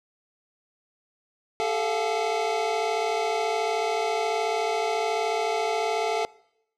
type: tone cluster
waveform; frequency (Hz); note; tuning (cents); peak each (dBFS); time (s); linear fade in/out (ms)
square; 403.5 / 442.2 / 690 / 744 / 858; G#4 / A4 / F5 / F#5 / A5; -50 / +9 / -21 / +9 / -44; -35 / -28 / -30 / -35 / -32; 1.6-6.25; 0
effects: noise-tail reverb RT60 0.8 s tail -23 dB re dry + low-pass 6000 Hz 12 dB/octave